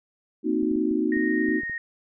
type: chord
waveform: sine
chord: C half-diminished seventh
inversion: third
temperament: equal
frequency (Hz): 233.1 / 261.6 / 311.1 / 370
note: Bb3 / C4 / Eb4 / Gb4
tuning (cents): 0 / 0 / 0 / 0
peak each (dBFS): -28 / -28 / -24 / -28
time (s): 0.43-1.62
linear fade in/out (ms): 50
type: clicks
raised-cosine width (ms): 3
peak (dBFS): -30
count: 8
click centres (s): 0.628 / 0.715 / 0.759 / 0.912 / 1.168 / 1.488 / 1.634 / 1.697
type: tone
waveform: sine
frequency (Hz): 1859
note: A#6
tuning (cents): -5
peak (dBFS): -28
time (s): 1.12-1.78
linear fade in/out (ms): 2
effects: none